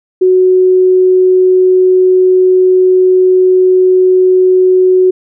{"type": "tone", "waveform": "sine", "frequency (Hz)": 370, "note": "F#4", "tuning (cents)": 0, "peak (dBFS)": -4, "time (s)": [0.21, 5.11], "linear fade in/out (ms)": 10, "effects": []}